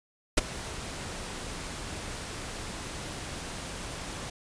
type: noise with ADSR envelope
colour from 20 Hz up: pink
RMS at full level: -20 dBFS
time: 0.37-4.3 s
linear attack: 9 ms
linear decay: 19 ms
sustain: -18 dB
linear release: 6 ms
effects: resampled to 22050 Hz